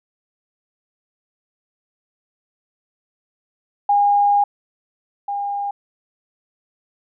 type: tone pair in turn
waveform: sine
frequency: 814 / 807.9 Hz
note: G#5 / G#5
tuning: -35 / -48 cents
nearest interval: unison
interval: 13 cents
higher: first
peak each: -12 / -21 dBFS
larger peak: first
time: 3.89-4.44 / 5.28-5.71 s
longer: first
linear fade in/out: 5 ms
effects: none